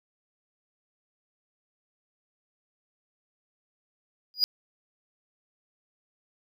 triangle tone with exponential growth, 4900 Hz, D#8, 27 cents flat, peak -14 dBFS, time 4.34-4.44 s, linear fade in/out 0 ms, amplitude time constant 21 ms, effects none

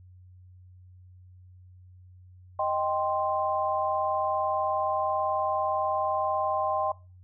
sine chord, C minor, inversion first, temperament equal, 622.3 / 784 / 1046.5 Hz, Eb5 / G5 / C6, 0 / 0 / 0 cents, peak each -29 dBFS, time 2.59-6.92 s, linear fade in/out 5 ms, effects noise-tail reverb RT60 0.3 s tail -20 dB re dry + added 91 Hz sine -49 dBFS peak until 7.23 s

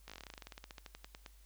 slowing click train, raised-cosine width 0.2 ms, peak -30 dBFS, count 24, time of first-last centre 0.08-1.262 s, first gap 17 ms, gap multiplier 1.09, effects added 50 Hz sine -58 dBFS peak until 1.45 s + white hiss -68 dBFS RMS until 1.45 s

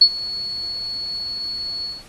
sine tone with ADSR envelope, 4391 Hz, C#8, 17 cents flat, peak -4 dBFS, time 0.01-2.04 s, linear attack 7 ms, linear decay 67 ms, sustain -20 dB, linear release 190 ms, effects pink hiss -46 dBFS RMS until 2.08 s + AAC 32 kbps

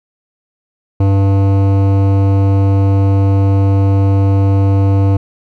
sine tone with hard clipping, 98 Hz, G2, in tune, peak -10 dBFS, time 1-5.17 s, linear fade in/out 5 ms, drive 15 dB, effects none

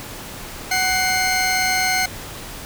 20% pulse tone pair together, 745.6 / 2109 Hz, F#5 / C7, +13 / +13 cents, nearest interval octave + tritone, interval 1800 cents, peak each -15 dBFS, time 0.71-2.06 s, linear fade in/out 5 ms, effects pink hiss -34 dBFS RMS until 2.65 s

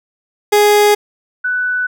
30% pulse / sine tone pair in turn, 415.3 / 1490.7 Hz, G#4 / F#6, 0 / +12 cents, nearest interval octave + minor seventh, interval 2212 cents, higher second, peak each -5 / -14 dBFS, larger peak first, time 0.52-0.95 / 1.44-1.87 s, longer neither, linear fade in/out 10 ms, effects none

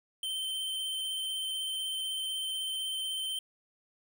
square tone with vibrato, 3101 Hz, G7, 19 cents flat, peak -33 dBFS, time 0.23-3.39 s, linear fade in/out 2 ms, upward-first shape square, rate 16 Hz, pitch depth 12 cents each way, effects none

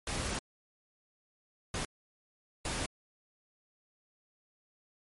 pink noise bursts at uneven times, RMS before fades -35 dBFS, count 3, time 0.07-0.39 / 1.74-1.85 / 2.65-2.86 s, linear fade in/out 2 ms, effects MP3 48 kbps

